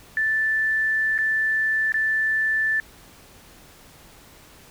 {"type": "tone with dropouts", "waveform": "sine", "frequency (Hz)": 1760, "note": "A6", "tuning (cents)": 0, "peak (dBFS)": -19, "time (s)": [0.17, 2.8], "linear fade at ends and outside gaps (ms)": 1, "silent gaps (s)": [[1.179, 1.187], [1.921, 1.942]], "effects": ["pink hiss -49 dBFS RMS until 4.7 s"]}